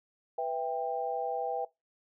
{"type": "chord", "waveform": "sine", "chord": "E minor", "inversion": "second", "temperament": "just", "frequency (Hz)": [494.4, 659.3, 791.1], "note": ["B4", "E5", "G5"], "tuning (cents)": [2, 0, 16], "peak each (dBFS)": [-35, -35, -33], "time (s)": [0.38, 1.65], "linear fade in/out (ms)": 5, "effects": ["noise-tail reverb RT60 0.2 s tail -21 dB re dry"]}